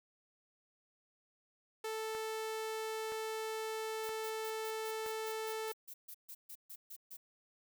sawtooth tone, 440 Hz, A4, in tune, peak -34 dBFS, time 1.84-5.72 s, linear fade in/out 5 ms
click train, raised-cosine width 0.5 ms, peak -33 dBFS, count 4, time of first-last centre 2.15-5.063 s, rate 1.03 Hz
violet noise bursts, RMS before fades -49 dBFS, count 16, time 4.03-7.17 s, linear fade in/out 10 ms, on 65 ms, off 140 ms
effects none

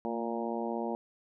harmonic tone with a mistuned harmonic, 116.8 Hz, A#2, 4 cents sharp, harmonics 2 / 3 / 4 / 5 / 6 / 7 / 8, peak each -36 / -38 / -39 / -40 / -41 / -41 / -42 dBFS, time 0.05-0.95 s, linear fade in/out 0 ms, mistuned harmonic 2, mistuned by -32 cents, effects none

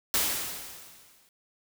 white noise with exponential decay, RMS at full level -24 dBFS, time 0.14-1.29 s, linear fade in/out 1 ms, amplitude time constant 250 ms, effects none

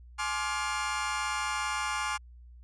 30% pulse chord, D half-diminished seventh, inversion second, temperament just, 845.8 / 1057.2 / 1174.7 / 1409.6 Hz, Ab5 / C6 / D6 / F6, +31 / +18 / 0 / +16 cents, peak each -33 dBFS, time 0.18-2.18 s, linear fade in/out 20 ms, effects added 60 Hz sine -48 dBFS peak until 2.63 s + resampled to 22050 Hz

